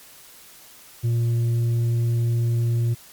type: tone with tanh clipping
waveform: sine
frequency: 117.4 Hz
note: A#2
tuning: 13 cents sharp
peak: -19 dBFS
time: 1.03-2.95 s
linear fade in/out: 20 ms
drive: 4 dB
effects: white hiss -47 dBFS RMS until 3.12 s + MP3 96 kbps